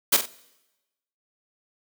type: noise with echo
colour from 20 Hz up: white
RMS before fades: -17 dBFS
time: 0.12-0.17 s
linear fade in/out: 10 ms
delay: 46 ms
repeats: 2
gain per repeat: -9 dB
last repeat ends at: 0.262 s
effects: noise-tail reverb RT60 1.0 s tail -21 dB re dry + high-pass 200 Hz 12 dB/octave